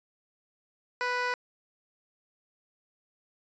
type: tone with band-pass filter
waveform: 15% pulse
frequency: 493.9 Hz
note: B4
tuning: in tune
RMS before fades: -30 dBFS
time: 1.01-1.34 s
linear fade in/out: 0 ms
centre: 1700 Hz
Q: 0.51
effects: resampled to 16000 Hz